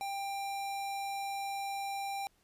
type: tone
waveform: square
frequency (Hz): 792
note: G5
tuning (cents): +18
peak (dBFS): -36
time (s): 0.01-2.27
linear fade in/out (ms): 0
effects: pink hiss -71 dBFS RMS until 2.43 s + resampled to 32000 Hz